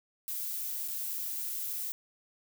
violet noise with dropouts, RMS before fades -36 dBFS, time 0.28-1.92 s, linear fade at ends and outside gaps 0 ms, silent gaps 0.877-0.883 s, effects none

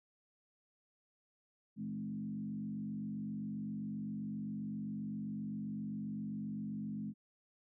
sine tone with frequency modulation, 210 Hz, G#3, 19 cents sharp, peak -38 dBFS, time 1.76-7.14 s, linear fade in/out 50 ms, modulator 47.6 Hz, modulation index 1, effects none

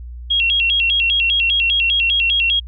sine tone with vibrato, 2989 Hz, F#7, 17 cents sharp, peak -13 dBFS, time 0.3-2.6 s, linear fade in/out 10 ms, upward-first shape square, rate 5 Hz, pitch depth 160 cents each way, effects added 60 Hz sine -29 dBFS peak until 2.67 s

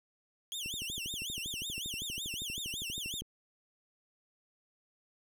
sawtooth tone with vibrato, 3147 Hz, G7, 6 cents sharp, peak -34 dBFS, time 0.52-3.21 s, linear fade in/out 0 ms, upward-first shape sine, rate 5.4 Hz, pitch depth 280 cents each way
click train, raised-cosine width 3 ms, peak -33 dBFS, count 33, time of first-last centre 0.66-3.22 s, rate 12.5 Hz
effects none

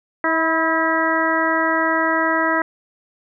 harmonic tone with a mistuned harmonic, 322.7 Hz, E4, 37 cents flat, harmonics 1 / 2 / 3 / 4 / 5 / 6, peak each -23 / -23 / -23 / -23 / -23 / -23 dBFS, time 0.24-2.62 s, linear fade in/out 2 ms, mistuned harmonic 3, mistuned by +29 cents, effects none

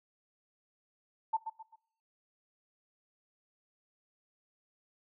sine tone with echo, 891 Hz, A5, 22 cents sharp, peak -26 dBFS, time 1.33-1.37 s, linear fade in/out 10 ms, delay 130 ms, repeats 3, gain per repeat -9 dB, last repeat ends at 1.76 s, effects noise-tail reverb RT60 0.7 s tail -19 dB re dry

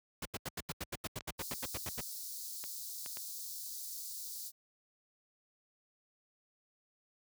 pink noise bursts, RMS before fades -39 dBFS, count 16, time 0.22-2.009 s, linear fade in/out 5 ms, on 34 ms, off 83 ms
clicks, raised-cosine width 0.2 ms, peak -27 dBFS, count 5, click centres 1.208 / 1.304 / 2.64 / 3.061 / 3.171 s
white high-pass noise, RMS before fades -44 dBFS, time 1.38-4.52 s, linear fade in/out 50 ms, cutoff 4100 Hz, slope 48 dB/octave
effects high-pass 60 Hz 12 dB/octave

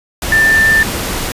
sine tone in noise, 1779 Hz, A6, 19 cents sharp, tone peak -7 dBFS, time 0.32-0.83 s, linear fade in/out 2 ms, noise pink, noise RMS -19 dBFS, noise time 0.22-1.32 s, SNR +9 dB, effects resampled to 32000 Hz

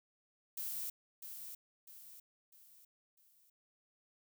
violet noise with echo, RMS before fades -41 dBFS, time 0.57-0.9 s, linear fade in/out 5 ms, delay 650 ms, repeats 4, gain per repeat -7 dB, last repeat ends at 3.5 s, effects none

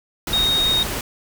sine tone in noise, 3729 Hz, A#7, in tune, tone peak -16 dBFS, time 0.33-0.83 s, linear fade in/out 2 ms, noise pink, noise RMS -26 dBFS, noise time 0.27-1.01 s, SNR +7 dB, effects none

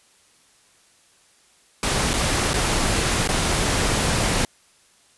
pink noise with dropouts, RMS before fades -21 dBFS, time 1.83-4.45 s, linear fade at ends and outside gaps 1 ms, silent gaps 2.133-2.138 / 2.533-2.54 / 3.275-3.289 s, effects white hiss -57 dBFS RMS until 5.17 s + resampled to 24000 Hz

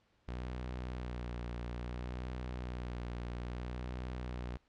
sawtooth tone with vibrato, 61 Hz, B1, 21 cents flat, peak -35 dBFS, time 0.28-4.57 s, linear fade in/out 0 ms, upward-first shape sine, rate 0.6 Hz, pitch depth 36 cents each way, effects pink hiss -73 dBFS RMS until 4.68 s + low-pass 4000 Hz 12 dB/octave

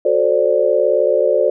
sine chord, D dominant seventh, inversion first, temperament just, 367.1 / 440.5 / 528.6 / 587.3 Hz, F#4 / A4 / C5 / D5, -14 / +2 / +18 / 0 cents, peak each -20 / -18 / -16 / -16 dBFS, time 0.05-1.5 s, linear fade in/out 5 ms, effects none

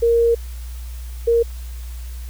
sine tone pair in turn, 466.2 / 466.2 Hz, A#4 / A#4, 0 / 0 cents, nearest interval unison, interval 0 cents, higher neither, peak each -12 dBFS, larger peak neither, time 0.02-0.35 / 1.27-1.43 s, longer first, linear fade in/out 10 ms, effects added 60 Hz sine -28 dBFS peak until 2.29 s + white hiss -45 dBFS RMS until 2.29 s

